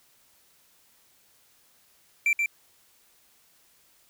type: tone with echo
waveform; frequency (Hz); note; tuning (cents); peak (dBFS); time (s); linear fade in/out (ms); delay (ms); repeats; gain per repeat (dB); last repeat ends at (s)
triangle; 2349; D7; 0; -18; 2.26-2.33; 2; 130; 1; -3; 2.46
effects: white hiss -62 dBFS RMS until 4.09 s